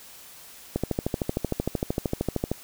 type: click train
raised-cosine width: 2 ms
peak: -11 dBFS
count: 24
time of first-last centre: 0.76-2.516 s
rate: 13.1 Hz
effects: white hiss -47 dBFS RMS until 2.63 s